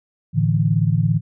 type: chord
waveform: sine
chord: A suspended fourth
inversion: none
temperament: equal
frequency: 110 / 146.83 / 164.81 Hz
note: A2 / D3 / E3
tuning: 0 / 0 / 0 cents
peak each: -19 dBFS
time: 0.33-1.21 s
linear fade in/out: 50 ms
effects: none